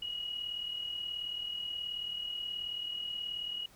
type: tone with amplitude modulation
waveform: sine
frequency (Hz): 2900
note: F#7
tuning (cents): -35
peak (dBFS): -33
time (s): 0.02-3.66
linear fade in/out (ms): 5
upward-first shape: sine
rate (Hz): 38.6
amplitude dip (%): 55
effects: pink hiss -60 dBFS RMS until 3.75 s